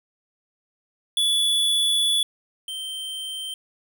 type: tone pair in turn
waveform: square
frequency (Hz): 3434 / 3125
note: A7 / G7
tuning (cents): -43 / -6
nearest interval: major second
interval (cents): 163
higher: first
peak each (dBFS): -19 / -30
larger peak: first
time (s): 1.17-2.23 / 2.68-3.54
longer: first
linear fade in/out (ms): 2
effects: none